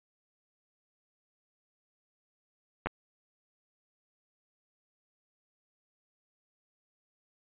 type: clicks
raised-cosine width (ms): 0.5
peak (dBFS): -16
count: 2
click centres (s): 2.86 / 2.87
effects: resampled to 8000 Hz